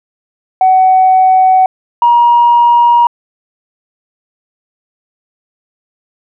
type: tone pair in turn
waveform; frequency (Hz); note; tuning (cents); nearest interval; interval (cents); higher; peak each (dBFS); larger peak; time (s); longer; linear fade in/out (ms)
sine; 751 / 951.1; F#5 / A#5; +26 / +35; major third; 409; second; -3; neither; 0.61-1.66 / 2.02-3.07; neither; 2
effects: tanh soft clip ceiling 0 dBFS